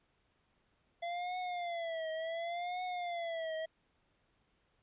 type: tone with vibrato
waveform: square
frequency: 682 Hz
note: F5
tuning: 41 cents flat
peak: -37 dBFS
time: 1.02-3.66 s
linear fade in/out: 10 ms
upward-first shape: triangle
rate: 0.69 Hz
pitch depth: 130 cents each way
effects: pink hiss -75 dBFS RMS until 4.82 s + resampled to 8000 Hz